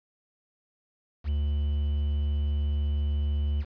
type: tone with quantisation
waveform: triangle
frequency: 73 Hz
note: D2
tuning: 10 cents flat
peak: -22 dBFS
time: 1.24-3.65 s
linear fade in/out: 50 ms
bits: 8
effects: resampled to 11025 Hz